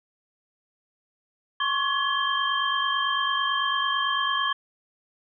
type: tone cluster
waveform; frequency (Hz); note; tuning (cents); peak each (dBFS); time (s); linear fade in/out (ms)
sine; 1078 / 1127 / 1691 / 3159; C#6 / C#6 / G#6 / G7; -49 / +28 / +31 / +13; -28; 1.6-4.53; 5
effects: none